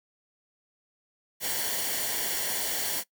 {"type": "noise with comb filter", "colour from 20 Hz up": "white", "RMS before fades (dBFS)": -30, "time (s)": [1.4, 3.04], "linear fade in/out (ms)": 50, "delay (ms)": 0.79, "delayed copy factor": -0.6, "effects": ["noise-tail reverb RT60 0.1 s tail -20 dB re dry"]}